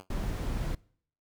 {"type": "tone with exponential decay", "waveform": "5% pulse", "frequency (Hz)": 93.5, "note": "F#2", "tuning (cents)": 19, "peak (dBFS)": -32, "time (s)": [0, 0.09], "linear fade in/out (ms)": 0, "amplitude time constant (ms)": 18}
{"type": "noise", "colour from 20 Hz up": "brown", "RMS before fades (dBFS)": -32, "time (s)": [0.1, 0.75], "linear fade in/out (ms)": 5}
{"effects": ["noise-tail reverb RT60 0.6 s tail -24 dB re dry"]}